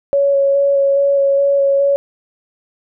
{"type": "tone with vibrato", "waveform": "sine", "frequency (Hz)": 557, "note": "C#5", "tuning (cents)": 8, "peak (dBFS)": -10, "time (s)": [0.13, 1.96], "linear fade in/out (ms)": 0, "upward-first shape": "square", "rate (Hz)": 2.4, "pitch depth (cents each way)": 10, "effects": []}